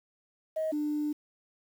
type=tone pair in turn; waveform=sine; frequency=632 / 298.3 Hz; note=D#5 / D4; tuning=+27 / +27 cents; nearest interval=octave + minor second; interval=1300 cents; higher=first; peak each=-27 dBFS; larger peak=neither; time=0.56-0.72 / 0.72-1.13 s; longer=second; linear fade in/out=10 ms; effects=tanh soft clip ceiling -24 dBFS + 9-bit